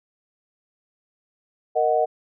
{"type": "chord", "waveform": "sine", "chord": "D# minor", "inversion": "second", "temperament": "equal", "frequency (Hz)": [466.2, 622.3, 740], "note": ["A#4", "D#5", "F#5"], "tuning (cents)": [0, 0, 0], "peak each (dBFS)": [-23, -21, -21], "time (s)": [1.75, 2.06], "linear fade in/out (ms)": 20, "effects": []}